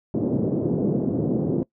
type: band-pass noise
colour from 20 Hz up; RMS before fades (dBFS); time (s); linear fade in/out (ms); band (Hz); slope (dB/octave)
pink; -23; 0.14-1.63; 2; 140 to 450; 24
effects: noise-tail reverb RT60 0.1 s tail -20 dB re dry